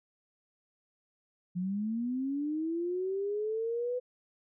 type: linear sweep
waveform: sine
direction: up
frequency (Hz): 174.61 to 502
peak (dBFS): -30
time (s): 1.55-4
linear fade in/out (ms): 20
effects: none